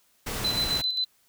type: noise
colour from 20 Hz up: pink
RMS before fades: -32 dBFS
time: 0.26-0.82 s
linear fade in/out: 10 ms
type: tone with tremolo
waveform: sine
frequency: 4027 Hz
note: B7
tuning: 33 cents sharp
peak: -23 dBFS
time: 0.44-1.05 s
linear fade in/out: 10 ms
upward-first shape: square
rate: 7.5 Hz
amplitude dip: 50%
effects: white hiss -65 dBFS RMS until 1.28 s